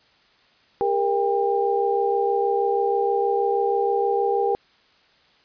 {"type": "tone cluster", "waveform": "sine", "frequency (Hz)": [402.8, 469.1, 797], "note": ["G4", "A#4", "G5"], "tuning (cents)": [47, 11, 28], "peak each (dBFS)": -23, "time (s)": [0.81, 4.55], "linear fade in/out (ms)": 0, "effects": ["white hiss -58 dBFS RMS until 5.44 s", "resampled to 11025 Hz"]}